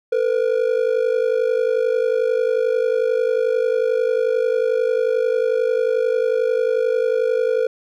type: ring-modulated tone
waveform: triangle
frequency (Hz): 478.1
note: A#4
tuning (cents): +44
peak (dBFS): -11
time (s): 0.12-7.67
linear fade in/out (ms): 5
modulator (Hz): 25.6
effects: none